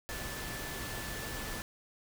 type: tone in noise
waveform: sine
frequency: 1748 Hz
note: A6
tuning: 12 cents flat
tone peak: -46 dBFS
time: 0.09-1.62 s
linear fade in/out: 0 ms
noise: pink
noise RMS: -40 dBFS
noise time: 0.09-1.62 s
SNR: -9 dB
effects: none